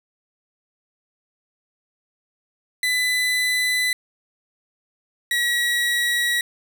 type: tone pair in turn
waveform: 30% pulse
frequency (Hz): 2000 / 1918.1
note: B6 / A#6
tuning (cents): +21 / +49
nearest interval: minor second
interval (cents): 72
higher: first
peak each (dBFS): -16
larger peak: neither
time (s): 2.83-3.93 / 5.31-6.41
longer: neither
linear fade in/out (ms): 2
effects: none